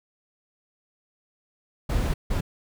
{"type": "noise bursts at uneven times", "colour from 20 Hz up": "brown", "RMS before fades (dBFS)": -24, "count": 2, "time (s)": [[1.89, 2.14], [2.3, 2.41]], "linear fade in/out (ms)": 10, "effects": []}